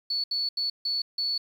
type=tone bursts at uneven times; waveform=sine; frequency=4435 Hz; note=C#8; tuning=in tune; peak=-25 dBFS; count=5; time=0.1-0.24 / 0.31-0.49 / 0.57-0.7 / 0.85-1.02 / 1.18-1.38 s; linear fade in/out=5 ms; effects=9-bit